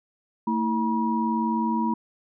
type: tone cluster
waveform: sine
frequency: 225.8 / 324.8 / 960 Hz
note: A3 / E4 / B5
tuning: +45 / -26 / -49 cents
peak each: -24 / -30 / -26 dBFS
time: 0.47-1.94 s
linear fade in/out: 5 ms
effects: none